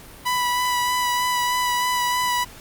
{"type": "tone with vibrato", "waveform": "sawtooth", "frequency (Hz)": 987.8, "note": "B5", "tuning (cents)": 0, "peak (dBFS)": -16, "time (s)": [0.25, 2.45], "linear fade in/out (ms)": 20, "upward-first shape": "sine", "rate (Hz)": 3.2, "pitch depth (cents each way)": 15, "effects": ["pink hiss -43 dBFS RMS until 2.6 s", "Opus 48 kbps"]}